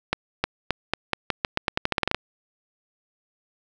accelerating click train, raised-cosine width 0.3 ms, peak -5 dBFS, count 17, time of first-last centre 0.13-2.146 s, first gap 310 ms, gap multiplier 0.86, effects none

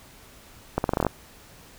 accelerating click train, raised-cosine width 1 ms, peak -8 dBFS, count 9, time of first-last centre 0.78-1.067 s, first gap 61 ms, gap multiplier 0.84, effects pink hiss -50 dBFS RMS until 1.78 s

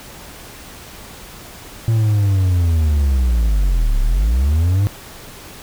triangle linear two-way sweep, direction down then up, 114.7 to 33.07 to 104 Hz, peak -10 dBFS, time 1.88-4.87 s, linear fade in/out 0 ms, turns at 4.01 s, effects pink hiss -37 dBFS RMS until 5.62 s

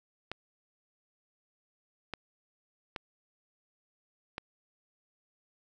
clicks, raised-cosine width 0.3 ms, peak -20 dBFS, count 4, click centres 0.316 / 2.137 / 2.962 / 4.381 s, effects none

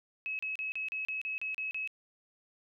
sine tone bursts, 2571 Hz, E7, 44 cents flat, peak -33 dBFS, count 10, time 0.26-1.875 s, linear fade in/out 0 ms, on 130 ms, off 35 ms, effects none

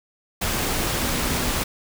sine tone in noise, 246.9 Hz, B3, in tune, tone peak -31 dBFS, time 0.99-1.52 s, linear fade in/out 10 ms, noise pink, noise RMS -24 dBFS, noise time 0.41-1.64 s, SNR -10 dB, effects none

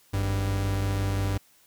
45% pulse tone pair together, 51.85 / 98 Hz, G#1 / G2, -2 / 0 cents, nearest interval major seventh, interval 1102 cents, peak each -32 / -25 dBFS, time 0.13-1.38 s, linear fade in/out 10 ms, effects white hiss -60 dBFS RMS until 1.66 s

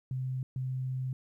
sine tone bursts at uneven times, 129.6 Hz, C3, 16 cents flat, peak -31 dBFS, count 2, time 0.11-0.43 / 0.56-1.13 s, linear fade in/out 2 ms, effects 12-bit

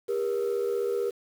sine tone pair together, 400.5 / 476.3 Hz, G4 / A#4, +37 / +37 cents, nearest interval minor third, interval 300 cents, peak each -26 / -26 dBFS, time 0.08-1.11 s, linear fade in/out 20 ms, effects tanh soft clip ceiling -22 dBFS + 8-bit

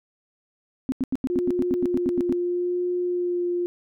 sine tone bursts, 261.6 Hz, C4, in tune, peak -20 dBFS, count 13, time 0.89-2.325 s, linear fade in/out 0 ms, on 31 ms, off 86 ms
sine tone with vibrato, 354.2 Hz, F4, 24 cents sharp, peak -22 dBFS, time 1.3-3.66 s, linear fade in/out 0 ms, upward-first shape sine, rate 0.78 Hz, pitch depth 13 cents each way
effects none

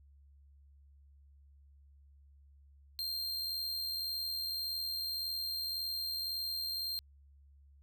45% pulse tone with amplitude modulation, 4186 Hz, C8, in tune, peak -33 dBFS, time 2.99-6.99 s, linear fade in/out 0 ms, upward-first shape sine, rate 81.8 Hz, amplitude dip 35%, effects added 70 Hz sine -58 dBFS peak until 7.82 s

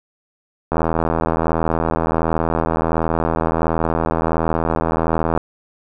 click train, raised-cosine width 1 ms, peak -4 dBFS, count 380, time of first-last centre 0.72-5.376 s, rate 81.4 Hz, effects none

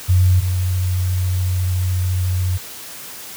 sine tone pair in turn, 91.4 / 91.4 Hz, F#2 / F#2, -21 / -21 cents, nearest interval unison, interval 0 cents, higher neither, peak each -9 / -15 dBFS, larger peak first, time 0.08-0.41 / 0.41-2.58 s, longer second, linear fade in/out 20 ms, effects white hiss -34 dBFS RMS until 3.36 s + high-pass 60 Hz 12 dB/octave

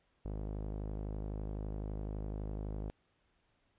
sawtooth tone with low-pass filter, 51.91 Hz, G#1, in tune, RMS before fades -40 dBFS, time 0.25-2.9 s, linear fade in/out 0 ms, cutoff 580 Hz, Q 1, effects pink hiss -75 dBFS RMS until 3.78 s + resampled to 8000 Hz

